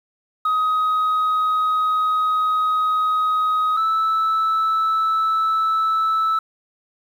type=tone pair in turn; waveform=sine; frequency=1259 / 1311.7 Hz; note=D#6 / E6; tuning=+20 / -9 cents; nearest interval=minor second; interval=71 cents; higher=second; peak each=-14 dBFS; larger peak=neither; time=0.45-3.77 / 3.77-6.39 s; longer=first; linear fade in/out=5 ms; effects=tanh soft clip ceiling -15 dBFS + 8-bit